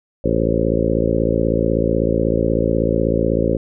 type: harmonic tone with a mistuned harmonic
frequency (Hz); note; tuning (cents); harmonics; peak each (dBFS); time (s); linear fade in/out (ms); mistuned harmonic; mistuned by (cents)
56.2; A1; +37; 1 / 2 / 3 / 4 / 5 / 6 / 7 / 8 / 9 / 10; -24 / -24 / -24 / -24 / -24 / -24 / -24 / -24 / -24 / -24; 0.24-3.57; 5; 10; -53
effects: none